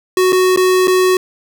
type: tone with dropouts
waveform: square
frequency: 370 Hz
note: F#4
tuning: in tune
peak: -10 dBFS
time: 0.17-1.17 s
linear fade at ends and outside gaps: 2 ms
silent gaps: 0.323-0.328 / 0.562-0.573 / 0.873-0.879 s
effects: none